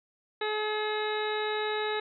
harmonic tone with a mistuned harmonic, 426.3 Hz, G#4, 45 cents sharp, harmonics 1 / 2 / 3 / 4 / 5 / 6 / 7 / 8 / 9, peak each -31 / -35 / -39 / -37 / -40 / -44 / -48 / -48 / -38 dBFS, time 0.41-2 s, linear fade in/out 5 ms, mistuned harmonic 8, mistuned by +79 cents, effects none

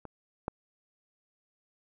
clicks, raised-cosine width 1 ms, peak -28 / -17 dBFS, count 2, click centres 0.053 / 0.481 s, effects none

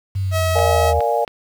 sine exponential sweep, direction down, 98 to 77.7 Hz, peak -18 dBFS, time 0.15-1 s, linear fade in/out 10 ms
sawtooth tone, 642 Hz, E5, 46 cents flat, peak -15 dBFS, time 0.31-0.94 s, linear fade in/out 50 ms
sine chord, Bb dominant seventh, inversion none, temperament equal, 466.2 / 587.3 / 698.5 / 830.6 Hz, Bb4 / D5 / F5 / Ab5, 0 / 0 / 0 / 0 cents, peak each -21 dBFS, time 0.55-1.25 s, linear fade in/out 10 ms
clicks, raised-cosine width 0.3 ms, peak -15 dBFS, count 3, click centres 0.589 / 1.006 / 1.278 s
effects 7-bit

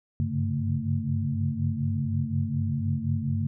sine tone cluster, 95.7 / 99.8 / 137.8 / 143.3 / 224.2 Hz, G2 / G2 / C#3 / D3 / A3, -41 / +32 / -10 / -42 / +33 cents, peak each -31 dBFS, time 0.2-3.47 s, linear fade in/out 0 ms, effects none

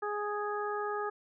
harmonic tone, 415.3 Hz, G#4, in tune, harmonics 1 / 2 / 3 / 4, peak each -35 / -38 / -37 / -42 dBFS, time 0.02-1.1 s, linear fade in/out 10 ms, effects none

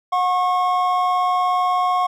triangle tone pair together, 727 / 1089.3 Hz, F#5 / C#6, -31 / -31 cents, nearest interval perfect fifth, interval 700 cents, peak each -17 dBFS, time 0.12-2.07 s, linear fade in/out 10 ms, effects none

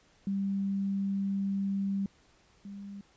sine tone pair in turn, 196.7 / 199.91 Hz, G3 / G3, +6 / +34 cents, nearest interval unison, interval 28 cents, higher second, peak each -28 / -40 dBFS, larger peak first, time 0.27-2.06 / 2.65-3.01 s, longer first, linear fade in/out 2 ms, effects pink hiss -64 dBFS RMS until 3.16 s + resampled to 16000 Hz

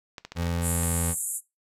clicks, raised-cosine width 0.2 ms, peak -20 dBFS, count 8, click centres 0.182 / 0.25 / 0.32 / 0.37 / 0.428 / 0.468 / 0.576 / 0.834 s
25% pulse tone with pitch glide, 85.2 to 84.12 Hz, F2 to E2, -42 to +36 cents, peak -22 dBFS, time 0.35-1.15 s, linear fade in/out 50 ms, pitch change -22 cents, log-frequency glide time 0.55-0.88 s
pink band-pass noise, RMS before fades -31 dBFS, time 0.61-1.41 s, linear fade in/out 50 ms, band 7200 to 12000 Hz, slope 96 dB/octave
effects noise-tail reverb RT60 0.2 s tail -19 dB re dry

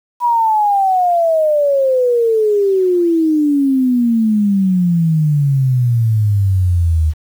sine exponential sweep, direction down, 980 to 76 Hz, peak -10 dBFS, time 0.2-7.14 s, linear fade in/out 50 ms, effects 7-bit

